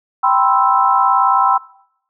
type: chord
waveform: sine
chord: C major seventh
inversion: second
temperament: equal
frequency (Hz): 784 / 987.8 / 1046.5 / 1318.5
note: G5 / B5 / C6 / E6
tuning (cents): 0 / 0 / 0 / 0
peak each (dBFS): -16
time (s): 0.23-1.58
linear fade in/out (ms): 10
effects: noise-tail reverb RT60 0.7 s tail -21 dB re dry